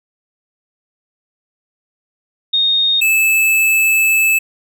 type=tone pair in turn; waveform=sine / square; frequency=3700 / 2616 Hz; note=A#7 / E7; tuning=-14 / -14 cents; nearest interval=tritone; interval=600 cents; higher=first; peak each=-11 dBFS; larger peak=neither; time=2.53-3.01 / 3.01-4.39 s; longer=second; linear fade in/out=10 ms; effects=none